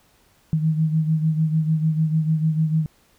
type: beating tone pair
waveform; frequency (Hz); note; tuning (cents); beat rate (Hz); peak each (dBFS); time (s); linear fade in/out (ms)
sine; 156.9 / 163.6; D#3 / E3; +15 / -13; 6.7; -18 / -25; 0.53-2.86; 0
effects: pink hiss -59 dBFS RMS until 3.18 s